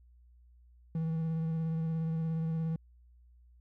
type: tone with vibrato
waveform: triangle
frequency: 161.8 Hz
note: E3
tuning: 32 cents flat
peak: -28 dBFS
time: 0.95-2.76 s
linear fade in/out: 2 ms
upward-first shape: triangle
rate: 17 Hz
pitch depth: 24 cents each way
effects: added 60 Hz sine -57 dBFS peak until 3.6 s